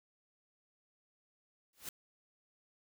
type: noise with exponential growth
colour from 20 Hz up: white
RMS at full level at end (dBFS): -39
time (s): 1.73-1.89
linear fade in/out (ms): 2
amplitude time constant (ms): 33
effects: none